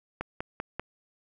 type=click train; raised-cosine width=0.5 ms; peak=-17 dBFS; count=4; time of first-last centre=0.21-0.796 s; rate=5.12 Hz; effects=none